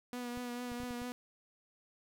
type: tone with vibrato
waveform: sawtooth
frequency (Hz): 244.1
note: B3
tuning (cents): -20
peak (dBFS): -35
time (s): 0.13-1.12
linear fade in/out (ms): 0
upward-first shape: triangle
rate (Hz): 4.5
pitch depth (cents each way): 28
type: clicks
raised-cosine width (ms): 5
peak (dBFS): -37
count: 6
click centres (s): 0.374 / 0.718 / 0.802 / 0.834 / 0.908 / 1.018
effects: none